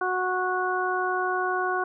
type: harmonic tone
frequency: 367.7 Hz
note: F#4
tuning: 11 cents flat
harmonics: 1 / 2 / 3 / 4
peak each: -29 / -29 / -29 / -29 dBFS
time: 0.01-1.84 s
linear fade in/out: 5 ms
effects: none